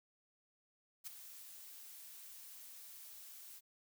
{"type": "noise with ADSR envelope", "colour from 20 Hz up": "blue", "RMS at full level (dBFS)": -44, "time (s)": [1.04, 3.61], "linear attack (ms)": 29, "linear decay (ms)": 14, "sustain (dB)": -10, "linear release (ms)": 35, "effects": []}